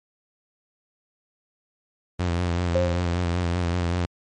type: tone with vibrato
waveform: sawtooth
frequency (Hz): 87.31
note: F2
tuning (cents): 0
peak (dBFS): -18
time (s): 2.19-4.06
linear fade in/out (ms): 10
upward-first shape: sine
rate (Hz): 5.2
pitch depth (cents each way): 49
type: tone with exponential decay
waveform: sine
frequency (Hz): 532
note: C5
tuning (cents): +29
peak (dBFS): -17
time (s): 2.75-3.26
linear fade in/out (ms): 5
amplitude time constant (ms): 110
effects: low-pass 6000 Hz 12 dB/octave + MP3 48 kbps